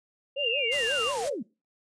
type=tone with vibrato; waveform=sine; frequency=512 Hz; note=C5; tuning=38 cents flat; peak=-30 dBFS; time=0.36-1.35 s; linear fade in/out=10 ms; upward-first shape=sine; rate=5.6 Hz; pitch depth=230 cents each way
type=tone; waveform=sine; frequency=2794 Hz; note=F7; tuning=in tune; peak=-27 dBFS; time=0.36-1.13 s; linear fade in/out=50 ms
type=linear sweep; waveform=sine; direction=down; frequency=2912 to 185 Hz; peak=-31 dBFS; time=0.43-1.43 s; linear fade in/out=10 ms
type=low-pass noise; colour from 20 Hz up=white; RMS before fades=-40 dBFS; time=0.71-1.3 s; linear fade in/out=20 ms; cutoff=9500 Hz; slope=48 dB/octave
effects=noise-tail reverb RT60 0.3 s tail -23 dB re dry